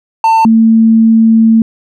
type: tone pair in turn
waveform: triangle / sine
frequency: 896 / 224.5 Hz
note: A5 / A3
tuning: +31 / +35 cents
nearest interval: 2 octaves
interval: 2396 cents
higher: first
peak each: -3 dBFS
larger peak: neither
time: 0.24-0.45 / 0.45-1.62 s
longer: second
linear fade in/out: 2 ms
effects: none